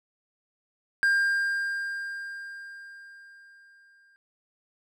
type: tone with exponential decay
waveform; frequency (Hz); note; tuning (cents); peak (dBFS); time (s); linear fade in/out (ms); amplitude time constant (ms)
triangle; 1600; G6; +35; -17; 1.03-4.16; 0; 680
effects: none